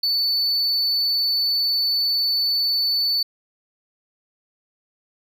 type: tone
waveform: triangle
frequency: 4489 Hz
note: C#8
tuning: 21 cents sharp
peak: -17 dBFS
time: 0.03-3.23 s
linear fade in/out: 5 ms
effects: none